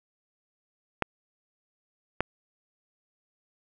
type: clicks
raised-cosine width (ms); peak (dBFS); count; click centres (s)
0.5; -9; 2; 1.023 / 2.206
effects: none